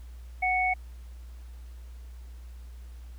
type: tone pair together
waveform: sine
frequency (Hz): 740 / 2217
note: F#5 / C#7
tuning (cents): 0 / 0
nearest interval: octave + perfect fifth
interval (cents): 1900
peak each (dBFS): -26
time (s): 0.42-0.74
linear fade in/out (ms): 10
effects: added 60 Hz sine -41 dBFS peak until 3.18 s + pink hiss -61 dBFS RMS until 3.18 s